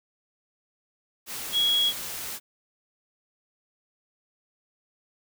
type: tone in noise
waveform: sine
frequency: 3322 Hz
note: G#7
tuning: in tune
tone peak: -20 dBFS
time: 1.52-1.93 s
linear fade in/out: 50 ms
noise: white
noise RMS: -35 dBFS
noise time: 1.26-2.4 s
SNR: +12 dB
effects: none